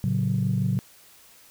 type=chord; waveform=sine; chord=F# minor; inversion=first; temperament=equal with one note detuned; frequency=112.64 / 138.59 / 185 Hz; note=A2 / C#3 / F#3; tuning=+41 / 0 / 0 cents; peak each=-25 dBFS; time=0.04-0.79 s; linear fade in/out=0 ms; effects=tanh soft clip ceiling -14 dBFS + white hiss -53 dBFS RMS until 1.5 s